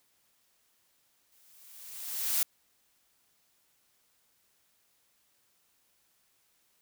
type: noise with exponential growth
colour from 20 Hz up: blue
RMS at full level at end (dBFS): -26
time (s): 1.32-2.43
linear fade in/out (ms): 2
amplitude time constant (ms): 240
effects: white hiss -71 dBFS RMS until 6.81 s